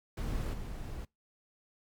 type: noise with level steps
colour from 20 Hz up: brown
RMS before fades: -34 / -40 dBFS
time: 0.17-1.05 s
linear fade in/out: 5 ms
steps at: 0.53 s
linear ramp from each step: 10 ms
effects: noise-tail reverb RT60 0.2 s tail -24 dB re dry + MP3 96 kbps